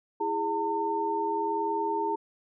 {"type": "tone cluster", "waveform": "sine", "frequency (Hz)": [331.1, 412.2, 905], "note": ["E4", "G#4", "A5"], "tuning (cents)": [8, -13, 48], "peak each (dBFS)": [-34, -31, -28], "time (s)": [0.2, 2.16], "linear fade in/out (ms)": 10, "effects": []}